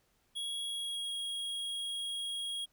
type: tone with pitch glide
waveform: square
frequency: 3324 to 3290 Hz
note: G#7 to G#7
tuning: +1 to -17 cents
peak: -36 dBFS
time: 0.35-2.66 s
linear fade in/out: 20 ms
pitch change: -18 cents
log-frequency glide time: 0.64-1.15 s
effects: pink hiss -73 dBFS RMS until 2.72 s